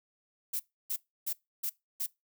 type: noise bursts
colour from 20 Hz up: violet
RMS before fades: -33 dBFS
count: 5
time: 0.53-2.065 s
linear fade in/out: 10 ms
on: 67 ms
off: 300 ms
effects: noise-tail reverb RT60 0.2 s tail -22 dB re dry